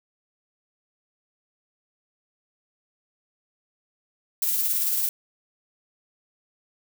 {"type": "noise with tremolo", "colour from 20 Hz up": "violet", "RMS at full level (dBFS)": -23, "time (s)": [4.42, 5.09], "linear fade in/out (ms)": 2, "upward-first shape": "sine", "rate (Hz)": 18, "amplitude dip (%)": 30, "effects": []}